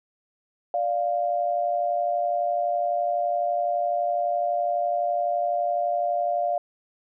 sine tone pair together, 586.6 / 698.5 Hz, D5 / F5, -2 / 0 cents, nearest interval minor third, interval 302 cents, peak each -27 / -23 dBFS, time 0.74-6.58 s, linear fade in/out 2 ms, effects none

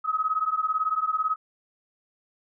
sine beating tone pair, 1263 / 1281 Hz, D#6 / E6, +26 / -50 cents, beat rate 18 Hz, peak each -26 dBFS, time 0.04-1.36 s, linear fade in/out 20 ms, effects none

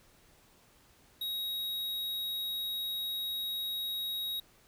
square tone, 3796 Hz, A#7, 31 cents sharp, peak -34 dBFS, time 1.21-4.4 s, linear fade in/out 5 ms, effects pink hiss -63 dBFS RMS until 4.67 s

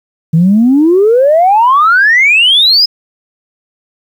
sine exponential sweep, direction up, 155.56 to 5150 Hz, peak -3 dBFS, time 0.33-2.86 s, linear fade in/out 10 ms, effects tanh soft clip ceiling 0 dBFS + 7-bit

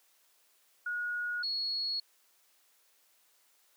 sine tone pair in turn, 1448 / 4339 Hz, F#6 / C#8, -38 / -38 cents, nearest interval octave + perfect fifth, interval 1900 cents, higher second, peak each -32 / -31 dBFS, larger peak second, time 0.86-1.43 / 1.43-2 s, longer neither, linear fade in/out 5 ms, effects white hiss -68 dBFS RMS until 3.76 s + high-pass 400 Hz 12 dB/octave

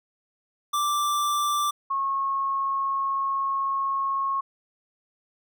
square / sine tone pair in turn, 1174.7 / 1091 Hz, D6 / C#6, 0 / -28 cents, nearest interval minor second, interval 128 cents, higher first, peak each -23 dBFS, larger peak neither, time 0.73-1.71 / 1.9-4.41 s, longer second, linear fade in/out 10 ms, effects none

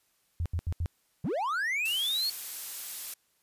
sine tone bursts, 84.7 Hz, E2, 48 cents sharp, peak -27 dBFS, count 4, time 0.4-0.859 s, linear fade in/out 0 ms, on 57 ms, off 77 ms
triangle linear sweep, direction up, 110 to 4428 Hz, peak -26 dBFS, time 1.24-2.3 s, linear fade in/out 5 ms
blue noise, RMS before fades -37 dBFS, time 1.85-3.14 s, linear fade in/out 5 ms
effects white hiss -71 dBFS RMS until 3.42 s + resampled to 32000 Hz

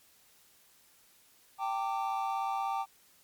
triangle chord, G suspended second, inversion none, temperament equal with one note detuned, 784 / 900.6 / 1174.7 Hz, G5 / A5 / D6, 0 / +40 / 0 cents, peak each -31 / -34 / -35 dBFS, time 1.58-2.86 s, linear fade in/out 50 ms, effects white hiss -63 dBFS RMS until 3.23 s + MP3 96 kbps

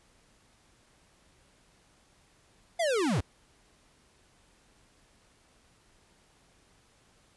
square linear sweep, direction down, 710 to 68.8 Hz, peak -26 dBFS, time 2.79-3.21 s, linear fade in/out 10 ms, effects pink hiss -64 dBFS RMS until 7.36 s + resampled to 24000 Hz

